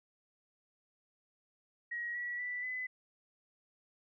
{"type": "tone with pitch steps", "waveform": "sine", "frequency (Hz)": [1899, 1935.5, 1972.8, 2011], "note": ["A#6", "B6", "B6", "B6"], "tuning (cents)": [32, -35, -2, 31], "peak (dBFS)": -36, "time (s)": [1.91, 2.87], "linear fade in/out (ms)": 10, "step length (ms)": 240, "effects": []}